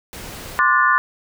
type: noise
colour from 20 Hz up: pink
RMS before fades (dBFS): -34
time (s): 0.13-0.59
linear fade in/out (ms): 0
type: chord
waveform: sine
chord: D dominant seventh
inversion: third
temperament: equal with one note detuned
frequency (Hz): 1046.5 / 1174.7 / 1456.2 / 1760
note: C6 / D6 / F#6 / A6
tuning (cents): 0 / 0 / -28 / 0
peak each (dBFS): -18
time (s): 0.59-0.98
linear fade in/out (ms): 0
effects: none